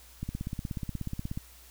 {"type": "click train", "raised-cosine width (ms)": 5, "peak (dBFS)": -21, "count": 20, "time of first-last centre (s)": [0.23, 1.375], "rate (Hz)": 16.6, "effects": ["added 60 Hz sine -55 dBFS peak until 1.7 s", "white hiss -55 dBFS RMS until 1.7 s"]}